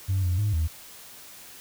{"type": "tone with pitch steps", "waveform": "sine", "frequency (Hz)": [95.7, 89.5, 104.2, 80.1], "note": ["G2", "F2", "G#2", "E2"], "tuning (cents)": [-41, 43, 6, -49], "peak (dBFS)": -20, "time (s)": [0.08, 0.68], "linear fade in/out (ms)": 20, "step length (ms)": 150, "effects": ["tanh soft clip ceiling -19 dBFS", "white hiss -46 dBFS RMS until 1.6 s"]}